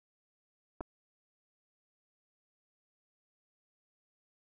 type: clicks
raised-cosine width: 1 ms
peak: -26 dBFS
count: 2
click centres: 0.807 / 0.81 s
effects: none